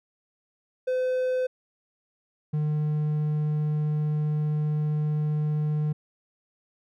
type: tone pair in turn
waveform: triangle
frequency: 510 / 151.27 Hz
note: C5 / D#3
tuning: -44 / -48 cents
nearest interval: octave + major sixth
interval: 2104 cents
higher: first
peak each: -21 dBFS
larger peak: neither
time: 0.87-1.47 / 2.53-5.93 s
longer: second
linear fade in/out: 10 ms
effects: none